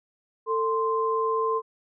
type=tone pair together; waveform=sine; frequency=446.2 / 1043.6 Hz; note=A4 / C6; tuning=+24 / -5 cents; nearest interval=octave + minor third; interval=1471 cents; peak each=-25 dBFS; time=0.46-1.62 s; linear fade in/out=50 ms; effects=none